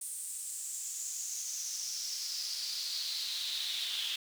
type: noise with high-pass filter sweep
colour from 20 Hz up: brown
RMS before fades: -38 dBFS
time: 0.01-4.16 s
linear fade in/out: 5 ms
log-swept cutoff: 9000 to 3300 Hz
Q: 5.4
effects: none